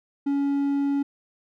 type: tone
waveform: triangle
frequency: 280.9 Hz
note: C#4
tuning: 23 cents sharp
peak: -19 dBFS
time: 0.26-1.03 s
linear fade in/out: 10 ms
effects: none